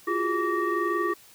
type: tone cluster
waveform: sine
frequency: 344.4 / 365.7 / 410.2 / 1152 / 1858 Hz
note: F4 / F#4 / G#4 / D6 / A#6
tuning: -24 / -20 / -21 / -34 / -6 cents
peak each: -27 / -33 / -30 / -27 / -32 dBFS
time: 0.07-1.14 s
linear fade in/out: 10 ms
effects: tanh soft clip ceiling -16 dBFS + white hiss -53 dBFS RMS until 1.34 s